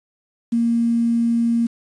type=tone with quantisation; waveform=sine; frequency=233.1 Hz; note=A#3; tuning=in tune; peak=-15 dBFS; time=0.52-1.67 s; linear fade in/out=10 ms; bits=7; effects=resampled to 22050 Hz